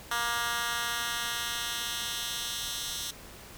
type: tone with high-pass filter sweep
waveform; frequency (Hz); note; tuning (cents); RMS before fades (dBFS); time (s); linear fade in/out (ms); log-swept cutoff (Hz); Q
10% pulse; 235.9; A#3; +21; -33; 0.11-3.11; 5; 1300 to 4100; 1.1
effects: pink hiss -48 dBFS RMS until 3.57 s